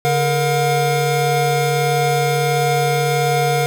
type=tone cluster; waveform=square; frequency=143.9 / 470.2 / 718 Hz; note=D3 / A#4 / F5; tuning=-35 / +15 / +48 cents; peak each=-20 dBFS; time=0.05-3.66 s; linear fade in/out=0 ms; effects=none